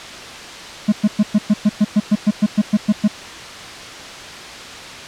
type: tone bursts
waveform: triangle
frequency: 210 Hz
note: G#3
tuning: 19 cents sharp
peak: -7 dBFS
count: 15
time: 0.88-3.08 s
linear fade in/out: 10 ms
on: 44 ms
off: 110 ms
effects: white hiss -32 dBFS RMS until 5.07 s + low-pass 5000 Hz 12 dB/octave